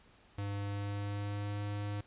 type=tone with pitch glide; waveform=square; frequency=100.9 to 102.66 Hz; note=G#2 to G#2; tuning=-49 to -20 cents; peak=-36 dBFS; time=0.38-2.01 s; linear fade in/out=5 ms; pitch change=+29 cents; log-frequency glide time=0.56-1.62 s; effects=pink hiss -63 dBFS RMS until 2.06 s + resampled to 8000 Hz